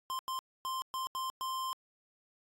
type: tone bursts at uneven times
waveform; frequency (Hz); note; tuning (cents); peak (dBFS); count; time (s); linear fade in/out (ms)
square; 1046.5; C6; 0; -35; 6; 0.1-0.19 / 0.28-0.39 / 0.65-0.82 / 0.94-1.07 / 1.15-1.3 / 1.41-1.73; 0
effects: AAC 64 kbps

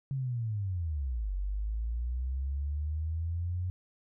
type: linear two-way sweep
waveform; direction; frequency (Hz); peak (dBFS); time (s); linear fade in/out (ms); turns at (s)
sine; down then up; 138.59 to 46.25 to 91.5; -30; 0.11-3.7; 0; 1.33
effects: none

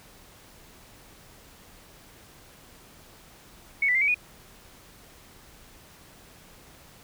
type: tone with pitch steps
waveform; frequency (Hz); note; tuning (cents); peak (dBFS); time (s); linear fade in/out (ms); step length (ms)
sine; 2215 / 1982 / 2095 / 2277 / 2462; C#7 / B6 / C7 / C#7 / D#7; -2 / +6 / +2 / +46 / -19; -20; 3.82-4.145; 5; 65
effects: pink hiss -52 dBFS RMS until 7.03 s

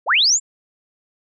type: linear sweep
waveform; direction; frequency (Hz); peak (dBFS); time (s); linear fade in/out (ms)
sine; up; 376.4 to 7570; -12; 0.06-0.4; 50
effects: none

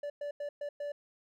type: tone bursts at uneven times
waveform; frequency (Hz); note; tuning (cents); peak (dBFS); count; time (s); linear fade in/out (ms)
triangle; 580; D5; -22; -33; 5; 0.03-0.1 / 0.21-0.31 / 0.4-0.49 / 0.61-0.69 / 0.8-0.92; 5
effects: none

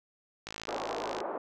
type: click train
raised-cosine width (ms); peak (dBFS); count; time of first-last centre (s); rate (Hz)
0.2; -21; 41; 0.47-1.204; 54.5
type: band-pass noise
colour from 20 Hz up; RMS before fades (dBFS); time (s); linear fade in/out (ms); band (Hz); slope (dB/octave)
pink; -36; 0.68-1.38; 5; 360 to 1100; 24
effects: none

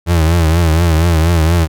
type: tone with vibrato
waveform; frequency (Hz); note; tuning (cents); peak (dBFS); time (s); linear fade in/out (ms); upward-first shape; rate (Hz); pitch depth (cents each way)
35% pulse; 82.6; E2; +4; -7; 0.06-1.68; 50; triangle; 4.2; 110
effects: none

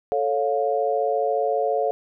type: chord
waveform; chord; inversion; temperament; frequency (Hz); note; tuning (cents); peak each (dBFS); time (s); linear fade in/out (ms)
sine; A augmented; none; equal with one note detuned; 440 / 554.4 / 706.2; A4 / C#5 / E#5; 0 / 0 / +19; -24; 0.12-1.91; 0
effects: none

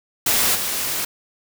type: noise with level steps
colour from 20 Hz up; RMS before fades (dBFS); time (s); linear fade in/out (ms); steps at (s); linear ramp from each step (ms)
white; -18 / -24; 0.26-1.05; 5; 0.54; 20
effects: none

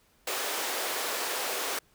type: high-pass noise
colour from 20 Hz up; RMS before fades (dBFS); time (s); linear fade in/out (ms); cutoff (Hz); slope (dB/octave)
pink; -32; 0.27-1.79; 5; 390; 24
effects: pink hiss -65 dBFS RMS until 1.94 s

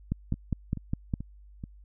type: two click trains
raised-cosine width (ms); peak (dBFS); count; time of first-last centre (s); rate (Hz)
5; -24 / -15; 4 / 6; 0.34-1.639 / 0.12-1.138; 2.31 / 4.91
effects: added 50 Hz sine -49 dBFS peak until 1.84 s

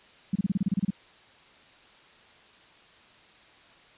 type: tone bursts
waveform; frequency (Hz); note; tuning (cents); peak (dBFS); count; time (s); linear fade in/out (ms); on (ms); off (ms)
sine; 193.2; G3; -25; -21; 11; 0.33-0.905; 5; 25; 30
effects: white hiss -55 dBFS RMS until 3.97 s + resampled to 8000 Hz

